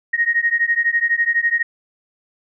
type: beating tone pair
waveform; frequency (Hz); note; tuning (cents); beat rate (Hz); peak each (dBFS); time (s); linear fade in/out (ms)
sine; 1864.7 / 1876.7; A#6 / A#6; 0 / +11; 12; -18; 0.13-1.63; 10
effects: none